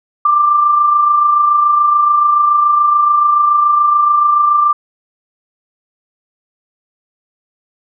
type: tone with amplitude modulation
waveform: sine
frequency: 1183 Hz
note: D6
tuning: 12 cents sharp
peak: -6 dBFS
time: 0.25-4.73 s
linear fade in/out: 5 ms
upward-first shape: sine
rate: 27 Hz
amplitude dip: 40%
effects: none

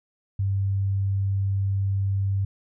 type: tone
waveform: sine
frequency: 98 Hz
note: G2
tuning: in tune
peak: -21 dBFS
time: 0.39-2.45 s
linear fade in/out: 5 ms
effects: none

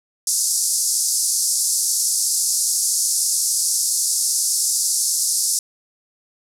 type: band-pass noise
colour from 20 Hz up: white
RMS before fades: -20 dBFS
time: 0.27-5.59 s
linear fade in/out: 2 ms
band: 4900 to 11000 Hz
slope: 48 dB/octave
effects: none

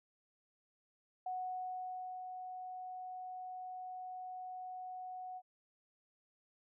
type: tone with ADSR envelope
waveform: sine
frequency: 738 Hz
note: F#5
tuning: 5 cents flat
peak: -37 dBFS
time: 1.26-5.42 s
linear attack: 5 ms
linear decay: 960 ms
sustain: -6 dB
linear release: 51 ms
effects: none

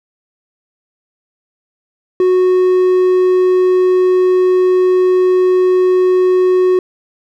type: tone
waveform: triangle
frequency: 367.6 Hz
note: F#4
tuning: 11 cents flat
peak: -6 dBFS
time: 2.2-6.79 s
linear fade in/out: 2 ms
effects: none

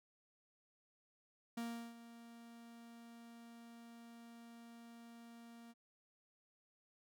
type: tone with ADSR envelope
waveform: 45% pulse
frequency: 233.1 Hz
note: A#3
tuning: in tune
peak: -40 dBFS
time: 1.57-5.74 s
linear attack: 7 ms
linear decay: 360 ms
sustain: -15 dB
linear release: 35 ms
effects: none

